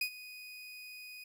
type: tone with ADSR envelope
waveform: 30% pulse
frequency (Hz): 2489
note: D#7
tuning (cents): 0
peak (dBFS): -27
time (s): 0.01-1.24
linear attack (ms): 4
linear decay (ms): 80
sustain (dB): -17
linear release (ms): 6
effects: none